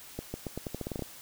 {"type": "accelerating click train", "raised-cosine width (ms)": 2, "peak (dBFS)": -21, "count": 12, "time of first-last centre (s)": [0.19, 1.023], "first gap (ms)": 150, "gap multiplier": 0.85, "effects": ["white hiss -49 dBFS RMS until 1.21 s"]}